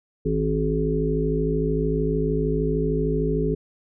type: harmonic tone with a mistuned harmonic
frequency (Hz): 53.2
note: G#1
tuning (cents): +42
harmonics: 1 / 3 / 5 / 7 / 8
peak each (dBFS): -27 / -25 / -28 / -29 / -25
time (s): 0.25-3.55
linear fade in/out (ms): 10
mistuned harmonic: 1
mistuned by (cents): +17
effects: none